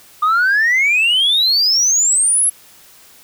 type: exponential sweep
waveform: sine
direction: up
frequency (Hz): 1203 to 11280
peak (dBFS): -9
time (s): 0.22-2.5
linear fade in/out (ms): 10
effects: tanh soft clip ceiling -9 dBFS + white hiss -45 dBFS RMS until 3.23 s